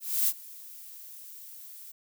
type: noise with ADSR envelope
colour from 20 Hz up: violet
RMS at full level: -24 dBFS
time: 0-1.92 s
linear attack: 280 ms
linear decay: 47 ms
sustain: -22 dB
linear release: 8 ms
effects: none